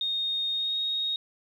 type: tone with pitch glide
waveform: sine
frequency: 3701 to 3742 Hz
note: A#7 to A#7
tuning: -13 to +6 cents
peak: -26 dBFS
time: 0.01-1.16 s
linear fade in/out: 2 ms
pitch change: +19 cents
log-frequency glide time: 0.5-0.79 s
effects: 10-bit